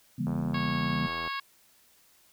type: chord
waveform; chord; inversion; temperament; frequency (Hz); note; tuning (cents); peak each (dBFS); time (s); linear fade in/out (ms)
sine; C# diminished seventh; none; just; 138.59 / 166.31 / 199.57 / 239.5; C#3 / E3 / G3 / Bb3; 0 / +16 / +31 / +47; -33; 0.18-1.08; 10
type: click train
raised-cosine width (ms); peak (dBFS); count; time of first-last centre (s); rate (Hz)
1; -26; 85; 0.27-1.276; 83.5
type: harmonic tone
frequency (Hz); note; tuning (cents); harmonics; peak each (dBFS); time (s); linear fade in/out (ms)
550; C#5; -14; 2 / 3 / 4 / 5 / 6 / 7 / 8 / 9; -34 / -38 / -40 / -42 / -44 / -45 / -46 / -47; 0.54-1.4; 5
effects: white hiss -62 dBFS RMS until 2.32 s